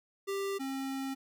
square tone pair in turn, 394.3 / 269.1 Hz, G4 / C4, +10 / +49 cents, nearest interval perfect fifth, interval 661 cents, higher first, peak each -33 / -35 dBFS, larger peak first, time 0.27-0.59 / 0.59-1.15 s, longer second, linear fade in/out 20 ms, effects none

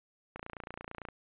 click train, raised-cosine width 0.5 ms, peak -26 dBFS, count 22, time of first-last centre 0.36-1.087 s, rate 28.9 Hz, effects resampled to 8000 Hz

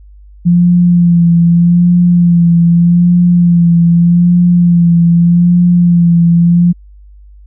sine tone with vibrato, 172.7 Hz, F3, 19 cents flat, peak -4 dBFS, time 0.45-6.73 s, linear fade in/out 20 ms, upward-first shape sine, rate 0.82 Hz, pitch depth 32 cents each way, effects added 50 Hz sine -34 dBFS peak until 7.46 s

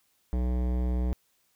sine tone with hard clipping, 61.74 Hz, B1, in tune, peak -27 dBFS, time 0.33-1.13 s, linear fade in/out 0 ms, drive 17 dB, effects white hiss -70 dBFS RMS until 1.55 s

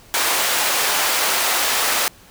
pink high-pass noise, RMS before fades -19 dBFS, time 0.14-2.08 s, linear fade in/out 0 ms, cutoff 720 Hz, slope 12 dB/octave, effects pink hiss -47 dBFS RMS until 2.3 s

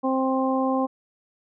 harmonic tone, 263.2 Hz, C4, 10 cents sharp, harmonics 1 / 2 / 3 / 4, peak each -23 / -26 / -28 / -29 dBFS, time 0.03-0.87 s, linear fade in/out 20 ms, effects none

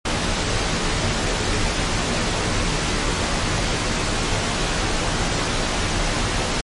pink noise with comb filter, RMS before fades -21 dBFS, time 0.05-6.61 s, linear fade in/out 5 ms, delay 15 ms, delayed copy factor -0.5, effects low-pass 7000 Hz 12 dB/octave + MP3 48 kbps

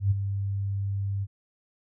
sine tone with ADSR envelope, 99 Hz, G2, 18 cents sharp, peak -17 dBFS, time 0-1.27 s, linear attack 110 ms, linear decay 19 ms, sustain -9 dB, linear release 42 ms, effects none

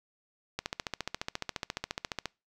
click train, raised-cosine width 0.2 ms, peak -15 dBFS, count 25, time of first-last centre 0.59-2.257 s, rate 14.4 Hz, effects noise-tail reverb RT60 0.3 s tail -26 dB re dry

